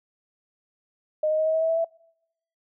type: tone with pitch steps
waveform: sine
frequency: 616 / 622.4 / 628.9 / 635.5 / 642.2 / 648.9 / 655.7 / 662.5 Hz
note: D#5 / D#5 / D#5 / D#5 / E5 / E5 / E5 / E5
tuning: -17 / 0 / +18 / +36 / -45 / -27 / -9 / +9 cents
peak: -20 dBFS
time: 1.23-1.846 s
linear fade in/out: 5 ms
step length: 77 ms
effects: noise-tail reverb RT60 0.8 s tail -26 dB re dry